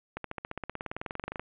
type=accelerating click train; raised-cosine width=0.5 ms; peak=-20 dBFS; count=24; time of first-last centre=0.17-1.396 s; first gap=73 ms; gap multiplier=0.97; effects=resampled to 8000 Hz + 8-bit